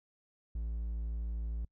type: tone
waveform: triangle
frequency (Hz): 56.4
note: A1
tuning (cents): +44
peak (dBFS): -32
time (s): 0.55-1.65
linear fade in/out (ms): 5
effects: noise-tail reverb RT60 0.1 s tail -26 dB re dry